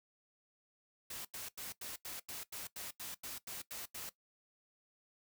white noise bursts, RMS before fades -45 dBFS, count 13, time 1.1-4.094 s, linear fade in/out 5 ms, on 150 ms, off 87 ms, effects noise-tail reverb RT60 0.1 s tail -17 dB re dry

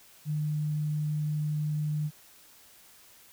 sine tone, 151 Hz, D3, 48 cents sharp, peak -27 dBFS, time 0.25-2.11 s, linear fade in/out 50 ms, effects white hiss -56 dBFS RMS until 3.32 s

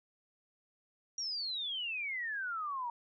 sine exponential sweep, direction down, 5770 to 930 Hz, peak -35 dBFS, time 1.18-2.9 s, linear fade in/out 2 ms, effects none

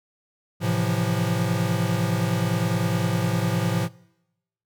square chord, F major seventh, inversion first, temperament equal, 110 / 130.81 / 164.81 / 174.61 Hz, A2 / C3 / E3 / F3, 0 / 0 / 0 / 0 cents, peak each -26 / -29 / -30 / -26 dBFS, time 0.6-3.89 s, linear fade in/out 50 ms, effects noise-tail reverb RT60 0.9 s tail -23 dB re dry

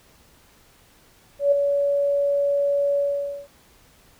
sine tone with ADSR envelope, 567 Hz, C#5, 39 cents sharp, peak -12 dBFS, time 1.39-3.48 s, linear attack 130 ms, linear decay 6 ms, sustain -6 dB, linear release 500 ms, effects pink hiss -55 dBFS RMS until 4.19 s

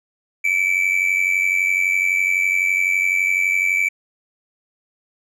triangle tone with amplitude modulation, 2309 Hz, D7, 30 cents flat, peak -11 dBFS, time 0.44-3.89 s, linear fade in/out 10 ms, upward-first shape sine, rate 91.9 Hz, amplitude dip 70%, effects none

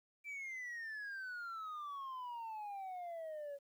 sine exponential sweep, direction down, 2349 to 554.4 Hz, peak -40 dBFS, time 0.24-3.59 s, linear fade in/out 50 ms, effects tanh soft clip ceiling -42 dBFS + 12-bit

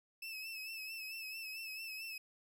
30% pulse tone with vibrato, 2613 Hz, E7, 16 cents flat, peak -40 dBFS, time 0.22-2.18 s, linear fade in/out 5 ms, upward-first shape sine, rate 4.5 Hz, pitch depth 51 cents each way, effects none

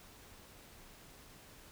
silence, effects pink hiss -57 dBFS RMS until 1.71 s

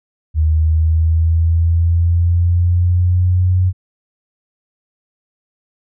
sine linear sweep, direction up, 77.8 to 92.2 Hz, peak -10 dBFS, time 0.34-3.73 s, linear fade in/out 50 ms, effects none

